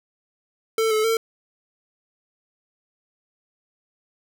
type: tone with pitch steps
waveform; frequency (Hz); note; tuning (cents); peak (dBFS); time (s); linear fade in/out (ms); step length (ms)
square; 445.9 / 432.6 / 451.3; A4 / A4 / A4; +23 / -29 / +44; -19; 0.78-1.17; 2; 130
effects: none